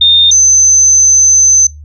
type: tone pair in turn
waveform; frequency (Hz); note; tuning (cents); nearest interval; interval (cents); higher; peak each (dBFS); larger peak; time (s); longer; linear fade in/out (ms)
sine; 3642 / 6157; A#7 / G8; -41 / -32; major sixth; 909; second; -3; neither; 0.01-0.31 / 0.31-1.67; second; 5
effects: noise-tail reverb RT60 0.2 s tail -24 dB re dry + added 75 Hz sine -28 dBFS peak until 1.84 s